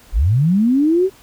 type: linear sweep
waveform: sine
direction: up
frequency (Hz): 36.71 to 392.8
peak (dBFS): -11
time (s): 0.12-1.1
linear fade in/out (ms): 50
effects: pink hiss -47 dBFS RMS until 1.22 s